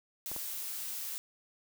blue noise, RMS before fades -39 dBFS, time 0.26-1.18 s, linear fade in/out 0 ms
clicks, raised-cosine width 1 ms, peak -30 dBFS, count 2, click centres 0.316 / 0.363 s
effects none

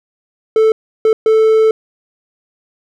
triangle tone bursts at uneven times, 440 Hz, A4, in tune, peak -5 dBFS, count 3, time 0.56-0.72 / 1.05-1.13 / 1.26-1.71 s, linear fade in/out 2 ms, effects none

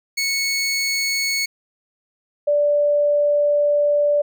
20% pulse / sine tone pair in turn, 2207 / 584.6 Hz, C#7 / D5, -8 / -8 cents, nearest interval octave + major seventh, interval 2300 cents, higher first, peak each -14 dBFS, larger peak neither, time 0.17-1.46 / 2.47-4.22 s, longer second, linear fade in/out 10 ms, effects none

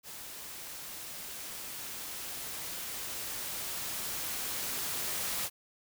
white noise with level ramp, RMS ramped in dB -45 to -34 dBFS, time 0.03-5.5 s, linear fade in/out 50 ms, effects none

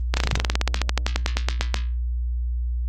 slowing click train, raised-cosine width 0.2 ms, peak -3 dBFS, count 24, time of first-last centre 0.14-1.743 s, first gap 30 ms, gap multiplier 1.07, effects added 60 Hz sine -22 dBFS peak until 2.88 s + Opus 24 kbps

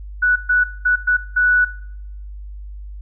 sine tone bursts at uneven times, 1478 Hz, F#6, 2 cents flat, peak -12 dBFS, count 5, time 0.22-0.36 / 0.49-0.64 / 0.85-0.96 / 1.07-1.17 / 1.36-1.65 s, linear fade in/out 10 ms, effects noise-tail reverb RT60 0.7 s tail -18 dB re dry + added 50 Hz sine -30 dBFS peak until 3.01 s

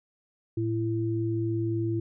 sine tone pair together, 111.89 / 335.3 Hz, A2 / E4, +29 / +30 cents, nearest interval octave + perfect fifth, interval 1901 cents, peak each -28 dBFS, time 0.57-2 s, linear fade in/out 5 ms, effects none

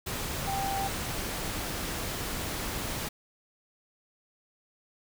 sine tone in noise, 784 Hz, G5, in tune, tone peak -30 dBFS, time 0.47-0.88 s, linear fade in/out 10 ms, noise pink, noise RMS -34 dBFS, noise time 0.06-3.09 s, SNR +1 dB, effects none

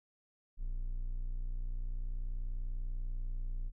triangle tone, 30.14 Hz, B0, 41 cents flat, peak -32 dBFS, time 0.57-3.72 s, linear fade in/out 50 ms, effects none

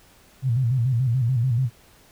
sine tone with vibrato, 123.5 Hz, B2, in tune, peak -18 dBFS, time 0.42-1.7 s, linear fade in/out 50 ms, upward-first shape square, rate 6.9 Hz, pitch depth 110 cents each way, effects pink hiss -54 dBFS RMS until 2.11 s

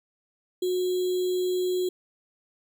sine tone with sample-and-hold, 364.6 Hz, F#4, 25 cents flat, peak -23 dBFS, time 0.62-1.89 s, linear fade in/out 5 ms, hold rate 3675 Hz, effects none

